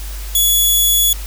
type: tone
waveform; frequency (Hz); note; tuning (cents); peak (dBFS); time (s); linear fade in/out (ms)
5% pulse; 3400; G#7; +40; -3; 0.35-1.13; 2
effects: added 50 Hz sine -24 dBFS peak until 1.26 s + white hiss -34 dBFS RMS until 1.26 s